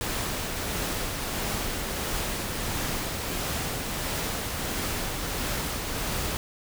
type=noise with tremolo; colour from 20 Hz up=pink; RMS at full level=-29 dBFS; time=0.01-6.37 s; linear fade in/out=0 ms; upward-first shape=triangle; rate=1.5 Hz; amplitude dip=30%; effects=none

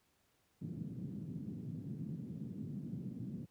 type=band-pass noise; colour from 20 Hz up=white; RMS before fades=-44 dBFS; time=0.61-3.46 s; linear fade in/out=10 ms; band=120 to 220 Hz; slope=24 dB/octave; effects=pink hiss -75 dBFS RMS until 3.5 s + high-pass 60 Hz 12 dB/octave

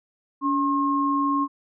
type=tone pair together; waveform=sine; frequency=284.2 / 1073 Hz; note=C#4 / C6; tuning=+43 / +43 cents; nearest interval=octave + major seventh; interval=2300 cents; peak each=-23 / -22 dBFS; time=0.41-1.48 s; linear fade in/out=50 ms; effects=none

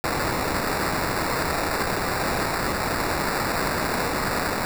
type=noise with sample-and-hold; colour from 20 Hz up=blue; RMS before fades=-25 dBFS; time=0.04-4.65 s; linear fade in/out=0 ms; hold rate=3150 Hz; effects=none

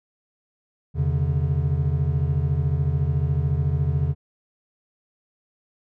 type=tone cluster; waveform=triangle; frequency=82.5 / 132.6 / 146.5 Hz; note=E2 / C3 / D3; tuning=+2 / +23 / -4 cents; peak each=-22 dBFS; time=0.94-4.15 s; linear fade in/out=50 ms; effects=none

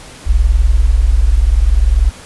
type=tone pair together; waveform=sine; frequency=40.81 / 61.2 Hz; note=E1 / B1; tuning=-17 / -15 cents; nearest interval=perfect fifth; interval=702 cents; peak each=-10 dBFS; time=0.26-2.11 s; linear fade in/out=20 ms; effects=pink hiss -35 dBFS RMS until 2.25 s + resampled to 24000 Hz

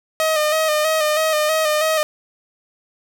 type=tone with vibrato; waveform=sawtooth; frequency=620 Hz; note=D#5; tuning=6 cents flat; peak=-12 dBFS; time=0.2-2.03 s; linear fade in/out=0 ms; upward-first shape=square; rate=3.1 Hz; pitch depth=36 cents each way; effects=none

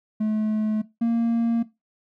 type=tone pair in turn; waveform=triangle; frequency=215.3 / 231.7 Hz; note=A3 / A#3; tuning=-37 / -10 cents; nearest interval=minor second; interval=127 cents; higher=second; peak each=-18 / -16 dBFS; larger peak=second; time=0.2-0.82 / 1.01-1.63 s; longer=neither; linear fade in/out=10 ms; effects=noise-tail reverb RT60 0.2 s tail -17 dB re dry + tanh soft clip ceiling -12 dBFS

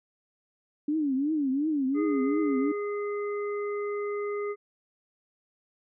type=tone with vibrato; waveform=sine; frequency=287.1 Hz; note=D4; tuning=39 cents flat; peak=-24 dBFS; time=0.88-2.72 s; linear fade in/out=5 ms; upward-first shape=triangle; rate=2.8 Hz; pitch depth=200 cents each way
type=harmonic tone; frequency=411.5 Hz; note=G#4; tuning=16 cents flat; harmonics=1 / 3 / 5; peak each=-29 / -39 / -43 dBFS; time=1.94-4.56 s; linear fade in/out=50 ms
effects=none

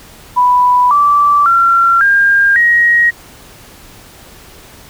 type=tone with pitch steps; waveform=sine; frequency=989 / 1162.6 / 1366.7 / 1606.6 / 1888.7 Hz; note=B5 / D6 / F6 / G6 / A#6; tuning=+2 / -18 / -38 / +42 / +22 cents; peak=-6 dBFS; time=0.36-3.11 s; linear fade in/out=20 ms; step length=550 ms; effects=pink hiss -38 dBFS RMS until 4.89 s

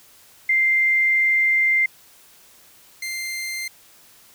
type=tone pair in turn; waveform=sine / sawtooth; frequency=2093 / 2093 Hz; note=C7 / C7; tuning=0 / 0 cents; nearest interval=unison; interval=0 cents; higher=neither; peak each=-15 / -23 dBFS; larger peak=first; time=0.49-1.86 / 3.02-3.68 s; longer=first; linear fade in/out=5 ms; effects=white hiss -51 dBFS RMS until 4.34 s

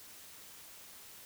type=silence; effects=white hiss -53 dBFS RMS until 1.25 s

